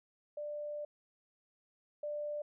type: tone pair in turn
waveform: sine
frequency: 592 / 592 Hz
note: D5 / D5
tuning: +14 / +14 cents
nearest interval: unison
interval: 0 cents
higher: neither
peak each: -38 / -36 dBFS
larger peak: second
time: 0.37-0.85 / 2.03-2.42 s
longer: first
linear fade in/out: 5 ms
effects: none